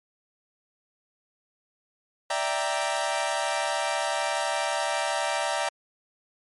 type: chord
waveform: sawtooth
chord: E half-diminished seventh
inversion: third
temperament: equal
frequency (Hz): 587.3 / 659.3 / 784 / 932.3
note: D5 / E5 / G5 / Bb5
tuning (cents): 0 / 0 / 0 / 0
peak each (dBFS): -27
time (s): 2.3-5.69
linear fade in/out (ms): 5
effects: MP3 48 kbps